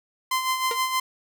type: tone with tremolo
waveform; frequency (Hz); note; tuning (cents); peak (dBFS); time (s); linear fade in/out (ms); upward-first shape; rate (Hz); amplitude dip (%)
sawtooth; 1036; C6; -17; -17; 0.31-1; 5; sine; 6.4; 55
type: tone with exponential decay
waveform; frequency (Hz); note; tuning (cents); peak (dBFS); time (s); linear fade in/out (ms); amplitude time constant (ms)
sawtooth; 466.2; A#4; 0; -20; 0.71-0.8; 2; 18
effects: none